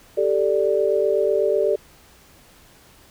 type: chord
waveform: sine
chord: G suspended second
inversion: none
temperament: equal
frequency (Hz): 392 / 440 / 587.3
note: G4 / A4 / D5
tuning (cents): 0 / 0 / 0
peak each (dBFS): -21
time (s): 0.17-1.76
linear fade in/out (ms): 10
effects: pink hiss -51 dBFS RMS until 3.1 s